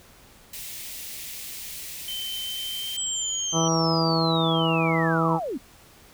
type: high-pass noise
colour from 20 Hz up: white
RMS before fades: -37 dBFS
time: 0.53-2.97 s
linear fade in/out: 5 ms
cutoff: 1900 Hz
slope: 48 dB/octave
type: tone with pitch glide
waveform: sine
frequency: 3086 to 3135 Hz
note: G7 to G7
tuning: -28 to -1 cents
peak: -30 dBFS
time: 2.08-3.68 s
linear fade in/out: 2 ms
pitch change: +27 cents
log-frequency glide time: 2.47-2.92 s
type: linear sweep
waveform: sine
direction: down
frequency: 7902 to 216.7 Hz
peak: -27 dBFS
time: 2.97-5.58 s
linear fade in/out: 10 ms
type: harmonic tone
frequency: 163.6 Hz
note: E3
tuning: 13 cents flat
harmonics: 1 / 2 / 3 / 4 / 5 / 6 / 7 / 8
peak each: -24 / -27 / -29 / -30 / -31 / -32 / -32 / -33 dBFS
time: 3.52-5.4 s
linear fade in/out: 50 ms
effects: pink hiss -52 dBFS RMS until 6.13 s